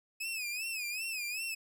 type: tone with vibrato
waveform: sawtooth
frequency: 2541 Hz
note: D#7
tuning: 36 cents sharp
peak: -32 dBFS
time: 0.2-1.55 s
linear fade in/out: 10 ms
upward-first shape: sine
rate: 2.6 Hz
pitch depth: 120 cents each way
effects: none